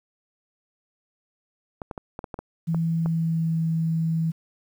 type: clicks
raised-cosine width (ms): 1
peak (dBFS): -19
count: 9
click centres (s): 1.818 / 1.912 / 1.978 / 2.191 / 2.242 / 2.342 / 2.39 / 2.746 / 3.06
type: tone with pitch glide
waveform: sine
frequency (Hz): 164.81 to 162.73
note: E3 to E3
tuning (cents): 0 to -22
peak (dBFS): -21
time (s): 2.67-4.32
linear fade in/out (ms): 20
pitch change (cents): -22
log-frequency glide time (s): 2.93-3.6
effects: 9-bit